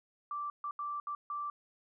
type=tone bursts at uneven times; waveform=sine; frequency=1170 Hz; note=D6; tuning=7 cents flat; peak=-35 dBFS; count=5; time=0.31-0.5 / 0.64-0.71 / 0.79-1 / 1.07-1.15 / 1.3-1.5 s; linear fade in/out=2 ms; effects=none